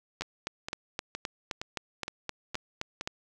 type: two click trains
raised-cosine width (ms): 0.2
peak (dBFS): -18 / -15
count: 7 / 12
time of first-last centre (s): 0.22-3.011 / 0.21-3.075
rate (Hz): 2.15 / 3.84
effects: none